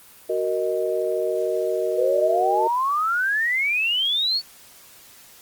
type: chord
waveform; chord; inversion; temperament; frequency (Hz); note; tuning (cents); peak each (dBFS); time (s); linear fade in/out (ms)
sine; D# minor; first; just; 373.4 / 466.7 / 622.3; F#4 / A#4 / D#5; +16 / +2 / 0; -25; 0.29-2.68; 10
type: exponential sweep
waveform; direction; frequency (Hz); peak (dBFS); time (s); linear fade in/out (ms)
sine; up; 474.5 to 4516; -19; 1.95-4.42; 50
effects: white hiss -48 dBFS RMS until 5.41 s + Opus 32 kbps